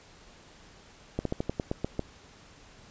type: slowing click train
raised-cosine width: 2 ms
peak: -15 dBFS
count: 9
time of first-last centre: 1.19-1.994 s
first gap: 63 ms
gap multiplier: 1.13
effects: pink hiss -54 dBFS RMS until 2.9 s + resampled to 16000 Hz